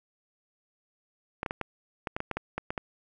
clicks, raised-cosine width 0.5 ms, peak -16 dBFS, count 12, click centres 1.431 / 1.462 / 1.509 / 1.613 / 2.072 / 2.165 / 2.204 / 2.313 / 2.37 / 2.58 / 2.705 / 2.778 s, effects none

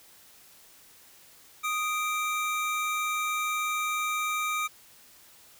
square tone pair together, 1243.3 / 2347 Hz, D#6 / D7, -2 / -2 cents, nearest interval major seventh, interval 1100 cents, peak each -30 / -32 dBFS, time 1.63-4.68 s, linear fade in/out 20 ms, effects white hiss -55 dBFS RMS until 5.59 s

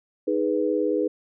sine chord, G# minor, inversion second, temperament equal, 311.1 / 415.3 / 493.9 Hz, D#4 / G#4 / B4, 0 / 0 / 0 cents, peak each -25 dBFS, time 0.27-1.08 s, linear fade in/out 10 ms, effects none

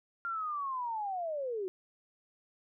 sine linear sweep, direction down, 1396.9 to 358.7 Hz, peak -33 dBFS, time 0.25-1.68 s, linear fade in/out 0 ms, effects none

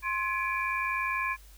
sine tone cluster, 1054 / 1689 / 2319 / 2419 Hz, C6 / G#6 / D7 / D#7, +12 / +29 / -22 / -49 cents, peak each -31 / -34 / -34 / -35 dBFS, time 0.02-1.37 s, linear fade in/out 50 ms, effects added 50 Hz sine -50 dBFS peak until 1.57 s + white hiss -58 dBFS RMS until 1.57 s

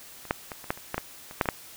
clicks, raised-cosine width 0.5 ms, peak -28 / -8 / -20 / -28 / -10 / -28 / -13 / -12 / -26 / -6 / -16 / -7 dBFS, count 12, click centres 0.253 / 0.309 / 0.518 / 0.642 / 0.705 / 0.775 / 0.944 / 0.98 / 1.311 / 1.412 / 1.457 / 1.488 s, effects white hiss -47 dBFS RMS until 1.76 s

